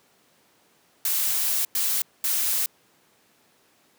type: noise bursts at uneven times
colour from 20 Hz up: blue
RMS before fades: -24 dBFS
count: 3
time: 1.05-1.65 / 1.75-2.02 / 2.24-2.66 s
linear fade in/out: 2 ms
effects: pink hiss -61 dBFS RMS until 3.98 s + high-pass 200 Hz 12 dB/octave